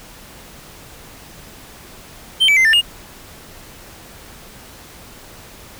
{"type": "tone with pitch steps", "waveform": "triangle", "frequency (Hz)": [3117, 2301, 2073, 1784, 2846], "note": ["G7", "D7", "C7", "A6", "F7"], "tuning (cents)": [-11, -36, -17, 23, 32], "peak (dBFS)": -8, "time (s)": [2.4, 2.815], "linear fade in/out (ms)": 20, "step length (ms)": 83, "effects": ["pink hiss -40 dBFS RMS until 5.79 s"]}